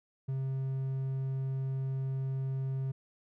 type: tone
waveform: triangle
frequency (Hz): 133.5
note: C3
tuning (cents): +35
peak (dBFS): -29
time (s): 0.28-2.92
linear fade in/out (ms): 10
effects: none